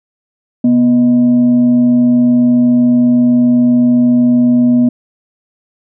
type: tone with frequency modulation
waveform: sine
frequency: 243.4 Hz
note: B3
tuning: 25 cents flat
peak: -6 dBFS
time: 0.64-4.89 s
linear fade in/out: 5 ms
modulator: 379 Hz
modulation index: 0.26
effects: none